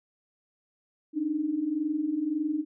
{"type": "tone pair together", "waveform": "sine", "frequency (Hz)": [286.5, 308.3], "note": ["D4", "D#4"], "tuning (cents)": [-43, -16], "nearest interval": "minor second", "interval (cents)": 127, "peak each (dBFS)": [-32, -27], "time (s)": [1.13, 2.65], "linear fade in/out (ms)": 50, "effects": []}